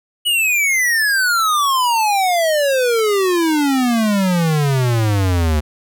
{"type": "exponential sweep", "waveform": "square", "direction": "down", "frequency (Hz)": [2960, 73.9], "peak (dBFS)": -14, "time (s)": [0.25, 5.61], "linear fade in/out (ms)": 20, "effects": []}